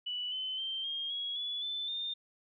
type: tone with pitch steps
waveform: sine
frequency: 2960 / 3047 / 3136 / 3228 / 3322 / 3420 / 3520 / 3623 Hz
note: F#7 / G7 / G7 / G#7 / G#7 / A7 / A7 / A7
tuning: 0 / -50 / 0 / -50 / 0 / -50 / 0 / +50 cents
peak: -34 dBFS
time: 0.06-2.14 s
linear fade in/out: 10 ms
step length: 260 ms
effects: none